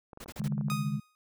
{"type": "clicks", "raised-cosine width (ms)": 1, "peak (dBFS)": -32, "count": 12, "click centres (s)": [0.132, 0.174, 0.26, 0.294, 0.365, 0.417, 0.459, 0.523, 0.58, 0.611, 0.684, 0.717]}
{"type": "noise bursts", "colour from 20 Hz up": "pink", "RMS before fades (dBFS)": -44, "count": 4, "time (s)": [0.2, 0.481], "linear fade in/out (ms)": 5, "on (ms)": 44, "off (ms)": 35}
{"type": "chord", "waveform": "sine", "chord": "C# suspended second", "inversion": "none", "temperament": "equal with one note detuned", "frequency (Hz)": [138.59, 153.07, 207.7], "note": ["C#3", "D#3", "G#3"], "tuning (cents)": [0, -28, 0], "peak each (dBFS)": -33, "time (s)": [0.39, 1], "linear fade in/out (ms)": 10}
{"type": "tone with exponential decay", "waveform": "sawtooth", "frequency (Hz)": 1244.5, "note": "D#6", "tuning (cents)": 0, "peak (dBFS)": -27, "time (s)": [0.7, 1.15], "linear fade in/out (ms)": 0, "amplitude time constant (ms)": 96}
{"effects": []}